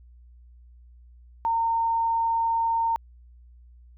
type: tone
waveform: sine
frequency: 915 Hz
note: A#5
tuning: 32 cents flat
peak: -21 dBFS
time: 1.45-2.96 s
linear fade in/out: 0 ms
effects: added 60 Hz sine -48 dBFS peak until 3.97 s